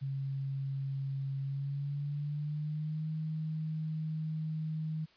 sine tone with pitch glide, 136.6 to 156.91 Hz, C#3 to D#3, -25 to +15 cents, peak -33 dBFS, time 0.01-5.06 s, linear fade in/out 20 ms, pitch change +240 cents, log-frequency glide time 1.4-3.09 s, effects white hiss -64 dBFS RMS until 5.16 s + resampled to 11025 Hz

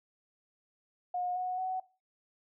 sine tone with pitch steps, 720 / 733.4 / 747.1 Hz, F#5 / F#5 / F#5, -47 / -15 / +17 cents, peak -31 dBFS, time 1.14-1.8 s, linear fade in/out 5 ms, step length 220 ms, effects noise-tail reverb RT60 0.3 s tail -18 dB re dry

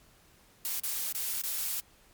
blue noise with dropouts, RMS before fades -33 dBFS, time 0.65-1.8 s, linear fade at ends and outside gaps 0 ms, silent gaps 0.797-0.836 / 1.124-1.149 / 1.415-1.437 s, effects pink hiss -61 dBFS RMS until 2.13 s + MP3 96 kbps

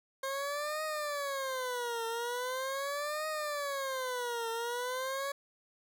20% pulse tone with vibrato, 533 Hz, C5, 32 cents sharp, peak -29 dBFS, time 0.23-5.32 s, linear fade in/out 5 ms, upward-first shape triangle, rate 0.41 Hz, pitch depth 280 cents each way, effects none

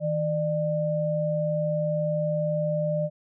sine tone pair together, 158.88 / 599 Hz, D#3 / D5, +37 / +34 cents, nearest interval octave + major seventh, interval 2297 cents, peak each -27 / -25 dBFS, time 0-3.1 s, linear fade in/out 50 ms, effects none

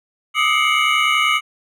triangle tone cluster, 1206 / 1276 / 2134 / 2268 / 2943 Hz, D6 / D#6 / C7 / C#7 / F#7, +46 / +43 / +34 / +39 / -10 cents, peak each -19 dBFS, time 0.34-1.41 s, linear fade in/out 50 ms, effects none

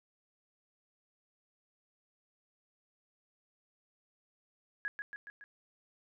sine tone with echo, 1667 Hz, G#6, 6 cents sharp, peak -33 dBFS, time 4.85-4.88 s, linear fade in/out 0 ms, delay 140 ms, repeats 4, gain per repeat -4 dB, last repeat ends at 5.44 s, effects none

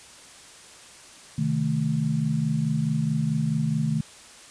sine chord, A diminished, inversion first, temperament equal, 130.81 / 155.56 / 220 Hz, C3 / Eb3 / A3, 0 / 0 / 0 cents, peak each -29 / -24 / -27 dBFS, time 1.38-4.01 s, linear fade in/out 5 ms, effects white hiss -47 dBFS RMS until 4.5 s + resampled to 22050 Hz

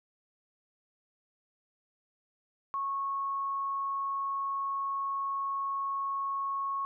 sine tone, 1100 Hz, C#6, 14 cents flat, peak -30 dBFS, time 2.74-6.85 s, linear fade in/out 0 ms, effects none

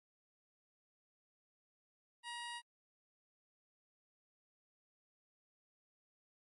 15% pulse tone, 951 Hz, A#5, 34 cents sharp, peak -37 dBFS, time 2.23-2.62 s, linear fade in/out 50 ms, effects MP3 48 kbps

